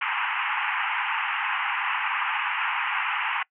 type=band-pass noise; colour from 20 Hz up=pink; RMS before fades=-27 dBFS; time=0.01-3.43 s; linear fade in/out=5 ms; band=820 to 2900 Hz; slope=96 dB/octave; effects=noise-tail reverb RT60 0.1 s tail -24 dB re dry